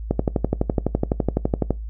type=click train; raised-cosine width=2 ms; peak=-5 dBFS; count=20; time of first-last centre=0.11-1.707 s; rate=11.9 Hz; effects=noise-tail reverb RT60 0.2 s tail -21 dB re dry + added 54 Hz sine -28 dBFS peak until 1.89 s